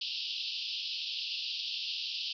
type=band-pass noise; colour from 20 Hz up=pink; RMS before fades=-37 dBFS; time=0.01-2.33 s; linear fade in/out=5 ms; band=2700 to 5200 Hz; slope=96 dB/octave; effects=none